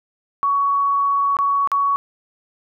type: tone with dropouts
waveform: sine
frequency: 1121 Hz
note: C#6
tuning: 19 cents sharp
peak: -15 dBFS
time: 0.43-1.96 s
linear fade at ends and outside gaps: 0 ms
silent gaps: 1.368-1.388 / 1.674-1.717 s
effects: none